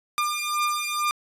sawtooth beating tone pair, 1200 / 1202.2 Hz, D6 / D6, +37 / +40 cents, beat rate 2.2 Hz, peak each -23 dBFS, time 0.18-1.11 s, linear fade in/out 0 ms, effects resampled to 32000 Hz

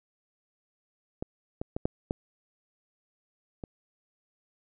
clicks, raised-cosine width 2 ms, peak -19 / -19 / -18 / -12 / -15 / -24 dBFS, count 6, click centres 1.225 / 1.615 / 1.765 / 1.855 / 2.109 / 3.638 s, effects none

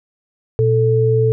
sine tone pair together, 119.26 / 440 Hz, A#2 / A4, +40 / 0 cents, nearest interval octave + major seventh, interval 2260 cents, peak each -14 dBFS, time 0.59-1.32 s, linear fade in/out 0 ms, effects none

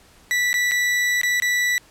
40% pulse tone with dropouts, 1963 Hz, B6, 11 cents flat, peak -17 dBFS, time 0.31-1.78 s, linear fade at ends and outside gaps 0 ms, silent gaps 0.53-0.541 / 0.712-0.718 / 1.214-1.233 / 1.4-1.422 s, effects pink hiss -52 dBFS RMS until 1.9 s + low-pass 12000 Hz 12 dB/octave

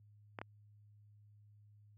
clicks, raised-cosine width 0.5 ms, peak -27 dBFS, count 2, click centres 0.388 / 0.415 s, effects added 104 Hz sine -59 dBFS peak until 1.97 s + high-pass 80 Hz 12 dB/octave

